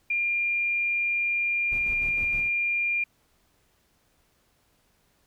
sine tone, 2400 Hz, D7, 37 cents sharp, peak -23 dBFS, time 0.1-3.04 s, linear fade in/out 5 ms
brown noise with tremolo, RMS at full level -38 dBFS, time 1.71-2.49 s, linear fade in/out 20 ms, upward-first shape square, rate 6.5 Hz, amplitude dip 50%
effects pink hiss -67 dBFS RMS until 5.26 s

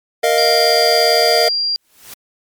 square chord, Bb suspended fourth, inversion none, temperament just, 466.2 / 621.6 / 699.2 Hz, Bb4 / Eb5 / F5, 0 / -2 / +2 cents, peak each -17 dBFS, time 0.23-1.49 s, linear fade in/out 10 ms
sine tone, 4765 Hz, D8, 24 cents sharp, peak -15 dBFS, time 0.38-1.76 s, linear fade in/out 0 ms
white noise with exponential growth, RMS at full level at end -31 dBFS, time 1.76-2.14 s, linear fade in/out 5 ms, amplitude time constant 81 ms
effects MP3 96 kbps

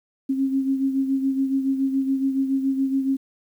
sine beating tone pair, 268.3 / 275.4 Hz, C4 / C#4, +44 / -11 cents, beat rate 7.1 Hz, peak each -20 / -28 dBFS, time 0.29-3.17 s, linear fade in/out 10 ms, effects 9-bit

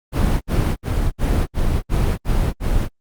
brown noise bursts, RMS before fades -17 dBFS, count 8, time 0.12-2.888 s, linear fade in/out 50 ms, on 290 ms, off 64 ms, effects Opus 32 kbps

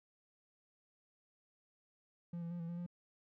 triangle tone with pitch steps, 171.9 / 168.6 / 174 / 167 / 172.2 / 175 Hz, F3 / E3 / F3 / E3 / F3 / F3, -27 / +39 / -6 / +23 / -24 / +4 cents, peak -38 dBFS, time 2.33-2.864 s, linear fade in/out 5 ms, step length 89 ms, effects none

